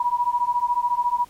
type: beating tone pair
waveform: sine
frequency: 962 / 976 Hz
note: B5 / B5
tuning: -46 / -21 cents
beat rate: 14 Hz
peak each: -22 dBFS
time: 0-1.25 s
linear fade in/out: 5 ms
effects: pink hiss -52 dBFS RMS until 1.29 s + MP3 64 kbps